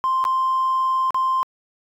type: tone with dropouts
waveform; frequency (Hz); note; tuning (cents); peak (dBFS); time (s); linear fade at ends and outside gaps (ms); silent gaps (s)
triangle; 1046.5; C6; 0; -14; 0.04-1.43; 0; 0.241-0.251 / 1.106-1.145
effects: tanh soft clip ceiling -14 dBFS